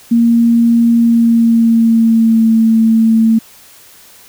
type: tone with pitch glide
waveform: sine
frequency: 233.1 to 224.3 Hz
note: A#3 to A3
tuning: 0 to +34 cents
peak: -6 dBFS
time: 0.11-3.39 s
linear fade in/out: 10 ms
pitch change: -66 cents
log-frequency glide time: 0.97-2.54 s
effects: white hiss -41 dBFS RMS until 4.28 s